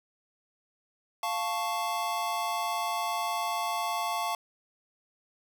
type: chord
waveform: square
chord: F augmented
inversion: none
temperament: equal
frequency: 698.5 / 880 / 1108.7 Hz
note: F5 / A5 / C#6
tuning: 0 / 0 / 0 cents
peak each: -34 dBFS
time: 1.23-4.35 s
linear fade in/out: 2 ms
effects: none